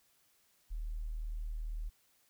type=tone; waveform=sine; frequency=38.89 Hz; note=D#1; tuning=in tune; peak=-36 dBFS; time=0.7-1.9 s; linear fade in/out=20 ms; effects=white hiss -71 dBFS RMS until 2.29 s